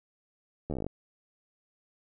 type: slowing click train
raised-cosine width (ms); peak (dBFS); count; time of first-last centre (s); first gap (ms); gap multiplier
2; -21; 11; 0.7-0.866; 12; 1.07
effects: none